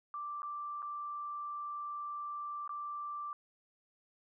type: tone with dropouts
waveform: sine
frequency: 1174.7 Hz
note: D6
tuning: in tune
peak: -38 dBFS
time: 0.14-3.33 s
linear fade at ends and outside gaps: 1 ms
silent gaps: 0.42-0.43 / 0.821-0.827 / 2.677-2.693 s
effects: none